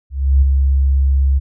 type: tone with ADSR envelope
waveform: sine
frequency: 68 Hz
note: C#2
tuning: 33 cents flat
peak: -6 dBFS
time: 0.1-1.4 s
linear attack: 320 ms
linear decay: 11 ms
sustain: -4 dB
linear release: 25 ms
effects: none